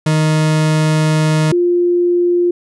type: tone pair in turn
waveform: 40% pulse / sine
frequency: 155.56 / 351 Hz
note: D#3 / F4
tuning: 0 / +9 cents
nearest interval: octave + major second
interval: 1409 cents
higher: second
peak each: -10 dBFS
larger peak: neither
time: 0.06-1.52 / 1.52-2.51 s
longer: first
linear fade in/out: 5 ms
effects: resampled to 24000 Hz